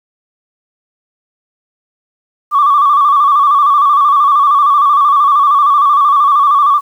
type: tone with vibrato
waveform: sine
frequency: 1152 Hz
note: D6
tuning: 34 cents flat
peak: -5 dBFS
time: 2.51-6.81 s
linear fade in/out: 50 ms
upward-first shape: square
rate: 13 Hz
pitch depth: 58 cents each way
effects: tanh soft clip ceiling -1 dBFS + 7-bit